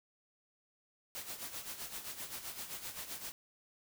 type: noise with tremolo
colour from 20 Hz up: white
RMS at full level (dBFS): -42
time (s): 1.15-3.32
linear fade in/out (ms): 0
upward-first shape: sine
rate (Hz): 7.7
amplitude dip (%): 65
effects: none